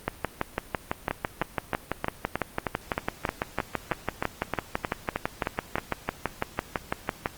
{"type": "two click trains", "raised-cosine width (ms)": 0.5, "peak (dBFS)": [-9, -10], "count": [44, 16], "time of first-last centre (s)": [[0.08, 7.259], [1.11, 5.783]], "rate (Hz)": [5.99, 3.21], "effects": ["pink hiss -48 dBFS RMS until 7.37 s", "Opus 32 kbps"]}